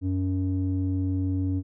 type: tone with low-pass filter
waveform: square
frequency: 93.5 Hz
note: F#2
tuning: 19 cents sharp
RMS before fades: -26 dBFS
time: 0.01-1.63 s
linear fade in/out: 50 ms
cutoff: 260 Hz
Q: 3
effects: none